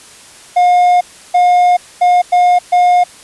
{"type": "tone bursts at uneven times", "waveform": "triangle", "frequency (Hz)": 715, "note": "F5", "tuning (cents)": 41, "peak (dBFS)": -4, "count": 5, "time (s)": [[0.56, 1.01], [1.34, 1.77], [2.01, 2.22], [2.32, 2.59], [2.72, 3.04]], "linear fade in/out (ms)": 10, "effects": ["white hiss -38 dBFS RMS until 3.23 s", "resampled to 24000 Hz"]}